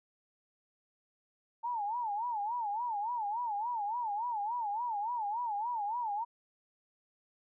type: tone with vibrato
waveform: sine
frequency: 890 Hz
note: A5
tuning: 20 cents sharp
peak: -32 dBFS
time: 1.63-6.25 s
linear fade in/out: 20 ms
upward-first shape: sine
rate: 3.5 Hz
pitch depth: 170 cents each way
effects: none